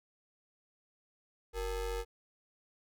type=ring-modulated tone; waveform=square; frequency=209.9 Hz; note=G#3; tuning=19 cents sharp; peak=-32 dBFS; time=1.53-2.05 s; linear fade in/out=50 ms; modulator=257 Hz; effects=none